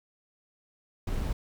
brown noise, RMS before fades -30 dBFS, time 1.07-1.33 s, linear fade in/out 5 ms, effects none

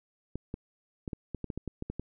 clicks, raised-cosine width 3 ms, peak -22 dBFS, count 12, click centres 0.356 / 0.541 / 1.078 / 1.132 / 1.347 / 1.443 / 1.502 / 1.576 / 1.677 / 1.824 / 1.9 / 1.996 s, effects none

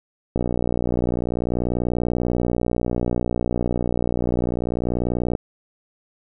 click train, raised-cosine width 2 ms, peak -9 dBFS, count 302, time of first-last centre 0.36-5.352 s, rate 60.3 Hz, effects none

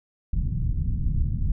pink low-pass noise, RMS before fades -24 dBFS, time 0.33-1.52 s, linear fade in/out 5 ms, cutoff 160 Hz, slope 24 dB/octave, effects none

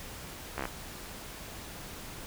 slowing click train, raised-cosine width 0.5 ms, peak -18 dBFS, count 6, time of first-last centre 0.58-0.654 s, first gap 14 ms, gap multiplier 1.03, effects pink hiss -44 dBFS RMS until 2.26 s

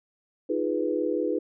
sine chord, F half-diminished seventh, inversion third, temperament equal, 311.1 / 349.2 / 415.3 / 493.9 Hz, Eb4 / F4 / Ab4 / Cb5, 0 / 0 / 0 / 0 cents, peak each -29 / -30 / -30 / -29 dBFS, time 0.49-1.39 s, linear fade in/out 10 ms, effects none

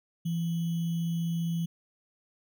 sine tone with sample-and-hold, 167.4 Hz, E3, 27 cents sharp, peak -27 dBFS, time 0.25-1.66 s, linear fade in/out 10 ms, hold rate 3150 Hz, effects none

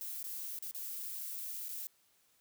violet noise with dropouts, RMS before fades -42 dBFS, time 0.01-1.87 s, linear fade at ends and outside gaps 0 ms, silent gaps 0.228-0.242 / 0.588-0.624 / 0.711-0.747 / 1.684-1.691 s, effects white hiss -71 dBFS RMS until 2.4 s

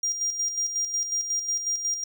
triangle tone with tremolo, 5700 Hz, F8, 34 cents sharp, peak -22 dBFS, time 0.03-2.04 s, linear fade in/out 5 ms, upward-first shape square, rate 5.5 Hz, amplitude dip 55%, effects none

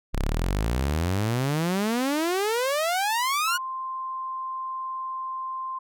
sawtooth exponential sweep, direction up, 30.87 to 1480 Hz, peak -19 dBFS, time 0.13-3.58 s, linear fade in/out 20 ms
sine tone, 1046.5 Hz, C6, in tune, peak -29 dBFS, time 3.47-5.79 s, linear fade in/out 10 ms
effects none

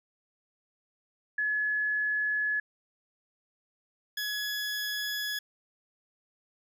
sine / 20% pulse tone pair in turn, 1703 / 1687.3 Hz, G#6 / G#6, +43 / +27 cents, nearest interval unison, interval 16 cents, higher first, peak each -26 dBFS, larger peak neither, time 1.38-2.6 / 4.17-5.39 s, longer neither, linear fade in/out 5 ms, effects none

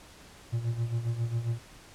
triangle tone with tremolo, 116.8 Hz, A#2, 4 cents sharp, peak -23 dBFS, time 0.52-1.59 s, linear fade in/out 20 ms, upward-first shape sine, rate 7.4 Hz, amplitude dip 70%, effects pink hiss -52 dBFS RMS until 1.94 s + low-pass 10000 Hz 12 dB/octave

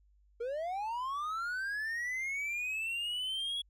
triangle linear sweep, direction up, 451.4 to 3366 Hz, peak -32 dBFS, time 0.4-3.62 s, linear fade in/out 10 ms, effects added 50 Hz sine -63 dBFS peak until 3.69 s

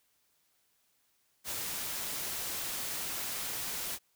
white noise, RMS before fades -37 dBFS, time 1.44-3.99 s, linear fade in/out 50 ms, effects white hiss -73 dBFS RMS until 4.15 s

